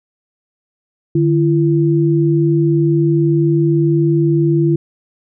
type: tone pair together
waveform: sine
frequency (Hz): 149.68 / 337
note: D3 / E4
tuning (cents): +33 / +38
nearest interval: octave + major second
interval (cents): 1405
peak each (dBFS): -13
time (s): 1.15-4.76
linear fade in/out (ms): 5
effects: none